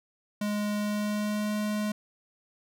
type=tone with pitch glide; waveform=square; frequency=208 to 210.5 Hz; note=G#3 to G#3; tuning=+3 to +24 cents; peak=-28 dBFS; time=0.41-1.92 s; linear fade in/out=5 ms; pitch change=+21 cents; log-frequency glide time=0.76-1.55 s; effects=none